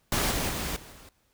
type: noise with level steps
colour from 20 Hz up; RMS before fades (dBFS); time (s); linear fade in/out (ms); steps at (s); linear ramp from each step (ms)
pink; -26 / -29 / -32 / -47 / -50; 0.12-1.09; 2; 0.31 / 0.49 / 0.76 / 0.92; 5
effects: pink hiss -69 dBFS RMS until 1.33 s